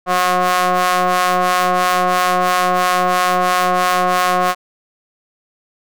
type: ring-modulated tone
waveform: sawtooth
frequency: 180.7 Hz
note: F#3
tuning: 41 cents flat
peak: -6 dBFS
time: 0.06-4.55 s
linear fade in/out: 50 ms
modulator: 905 Hz
effects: none